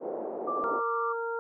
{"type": "band-pass noise", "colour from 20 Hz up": "pink", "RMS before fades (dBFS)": -35, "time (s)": [0, 0.82], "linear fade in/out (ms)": 50, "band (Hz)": [340, 680], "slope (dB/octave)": 24}
{"type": "tone with vibrato", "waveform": "sine", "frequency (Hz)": 1174.7, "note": "D6", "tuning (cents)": 0, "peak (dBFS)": -29, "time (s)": [0.47, 1.13], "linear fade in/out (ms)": 10, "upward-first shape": "square", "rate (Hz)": 15, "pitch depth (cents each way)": 10}
{"type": "harmonic tone", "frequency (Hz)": 462.3, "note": "A#4", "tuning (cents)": -14, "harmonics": [1, 2, 3], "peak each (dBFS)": [-32, -37, -36], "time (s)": [0.64, 1.39], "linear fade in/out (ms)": 0}
{"effects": []}